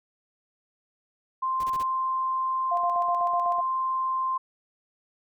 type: tone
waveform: sine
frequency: 1046.5 Hz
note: C6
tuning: in tune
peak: -24 dBFS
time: 1.42-4.38 s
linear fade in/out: 10 ms
type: noise bursts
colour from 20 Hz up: pink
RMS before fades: -42 dBFS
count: 4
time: 1.6-1.829 s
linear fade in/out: 2 ms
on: 34 ms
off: 31 ms
type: tone with tremolo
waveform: sine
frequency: 700 Hz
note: F5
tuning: 4 cents sharp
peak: -24 dBFS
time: 2.71-3.61 s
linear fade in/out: 10 ms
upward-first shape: square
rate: 8 Hz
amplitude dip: 50%
effects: none